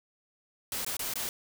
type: noise with dropouts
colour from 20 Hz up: white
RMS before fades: -34 dBFS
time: 0.72-1.29 s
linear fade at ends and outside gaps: 1 ms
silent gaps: 0.848-0.864 / 0.968-0.993 / 1.137-1.156 s
effects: none